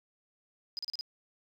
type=tone bursts; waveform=sine; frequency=4980 Hz; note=D#8; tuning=1 cent sharp; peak=-33 dBFS; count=5; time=0.77-1.01 s; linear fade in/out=0 ms; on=20 ms; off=35 ms; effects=tanh soft clip ceiling -30 dBFS